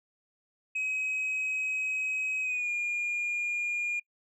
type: tone with pitch glide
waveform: sine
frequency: 2539 to 2420 Hz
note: D#7 to D#7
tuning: +34 to -49 cents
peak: -26 dBFS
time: 0.75-4 s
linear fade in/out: 10 ms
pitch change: -83 cents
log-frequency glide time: 2.42-2.7 s
effects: noise-tail reverb RT60 0.1 s tail -25 dB re dry + tanh soft clip ceiling -27 dBFS